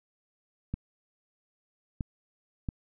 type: clicks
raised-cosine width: 5 ms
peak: -19 dBFS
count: 3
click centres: 0.74 / 2.008 / 2.688 s
effects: none